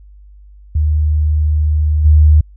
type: tone with level steps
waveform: sine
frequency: 76.2 Hz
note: D#2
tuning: 36 cents flat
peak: -10 / -4 dBFS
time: 0.75-2.41 s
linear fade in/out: 5 ms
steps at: 2.04 s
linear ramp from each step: 20 ms
effects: added 50 Hz sine -37 dBFS peak until 2.56 s